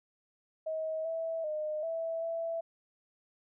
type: tone with pitch steps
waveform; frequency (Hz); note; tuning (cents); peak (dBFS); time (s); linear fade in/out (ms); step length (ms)
sine; 635 / 654 / 612 / 657 / 663; D#5 / E5 / D#5 / E5 / E5; +35 / -14 / -29 / -6 / +10; -32; 0.66-2.61; 10; 390
effects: none